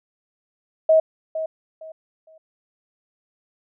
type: tone with echo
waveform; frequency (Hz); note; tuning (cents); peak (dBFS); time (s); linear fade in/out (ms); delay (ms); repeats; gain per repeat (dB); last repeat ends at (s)
sine; 637; D#5; +41; -11; 0.89-1; 5; 460; 3; -12; 2.38
effects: none